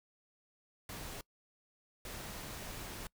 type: noise bursts at uneven times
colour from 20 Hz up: pink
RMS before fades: -45 dBFS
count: 2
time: 0.89-1.21 / 2.05-3.07 s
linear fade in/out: 2 ms
effects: noise-tail reverb RT60 0.1 s tail -24 dB re dry